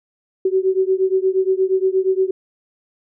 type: beating tone pair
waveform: sine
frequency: 375.1 / 383.6 Hz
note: F#4 / G4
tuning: +24 / -37 cents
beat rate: 8.5 Hz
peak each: -17 / -18 dBFS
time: 0.45-2.31 s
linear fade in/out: 5 ms
effects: none